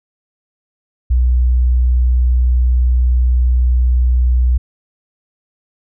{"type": "tone", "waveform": "sine", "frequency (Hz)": 61.74, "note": "B1", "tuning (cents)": 0, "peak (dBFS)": -9, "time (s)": [1.1, 4.58], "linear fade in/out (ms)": 10, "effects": []}